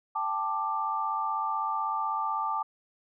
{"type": "chord", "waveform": "sine", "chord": "G suspended second", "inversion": "none", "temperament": "equal with one note detuned", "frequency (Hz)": [784, 880, 1181.5], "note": ["G5", "A5", "D6"], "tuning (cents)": [0, 0, 10], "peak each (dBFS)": [-36, -31, -30], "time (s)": [0.15, 2.63], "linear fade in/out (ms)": 10, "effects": []}